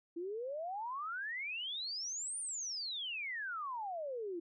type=exponential two-way sweep; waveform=sine; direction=up then down; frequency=327.4 to 9397 to 327.4 Hz; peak=-38 dBFS; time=0.16-4.4 s; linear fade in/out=10 ms; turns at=2.39 s; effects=none